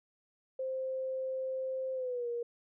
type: tone with pitch glide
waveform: sine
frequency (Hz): 523.3 to 474.4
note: C5 to A#4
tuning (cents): 0 to +30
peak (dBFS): -33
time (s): 0.59-2.43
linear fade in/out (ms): 5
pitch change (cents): -170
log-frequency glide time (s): 1.94-2.28
effects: none